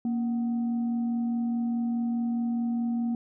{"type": "tone with frequency modulation", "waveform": "sine", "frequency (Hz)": 234.1, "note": "A#3", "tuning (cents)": 8, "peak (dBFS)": -25, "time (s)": [0.05, 3.15], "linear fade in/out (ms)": 2, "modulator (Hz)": 513, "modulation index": 0.22, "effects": []}